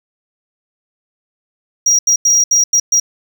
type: tone bursts at uneven times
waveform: triangle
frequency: 5710 Hz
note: F8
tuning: 37 cents sharp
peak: -7 dBFS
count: 6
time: 1.86-1.99 / 2.07-2.16 / 2.25-2.44 / 2.51-2.64 / 2.73-2.8 / 2.92-3 s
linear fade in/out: 5 ms
effects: none